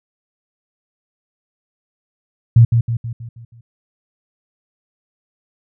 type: tone with echo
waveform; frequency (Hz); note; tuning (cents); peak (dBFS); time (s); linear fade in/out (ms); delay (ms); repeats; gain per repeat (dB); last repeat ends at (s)
sine; 116.54; A#2; 0; -4; 2.56-2.65; 5; 160; 6; -6; 3.61
effects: none